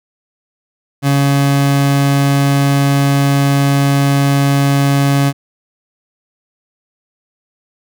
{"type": "tone", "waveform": "30% pulse", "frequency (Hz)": 139.9, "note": "C#3", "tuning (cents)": 16, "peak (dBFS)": -7, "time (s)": [1.02, 5.33], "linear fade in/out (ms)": 50, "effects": []}